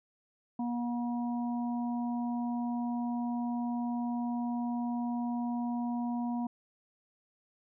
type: harmonic tone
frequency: 240 Hz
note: B3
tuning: 49 cents flat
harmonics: 1 / 3 / 4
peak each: -31 / -41 / -43 dBFS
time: 0.59-6.47 s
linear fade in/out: 5 ms
effects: none